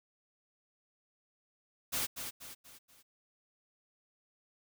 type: noise with echo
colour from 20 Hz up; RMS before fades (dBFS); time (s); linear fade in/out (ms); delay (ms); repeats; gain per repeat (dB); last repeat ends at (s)
white; -34; 1.92-2.07; 20; 240; 4; -7; 3.03
effects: none